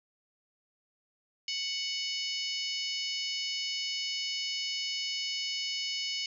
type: harmonic tone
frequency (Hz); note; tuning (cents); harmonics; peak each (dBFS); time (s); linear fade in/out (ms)
740; F#5; 0; 3 / 4 / 5 / 6 / 7 / 8 / 9; -40 / -36 / -47 / -39 / -37 / -48 / -46; 1.48-6.26; 2
effects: none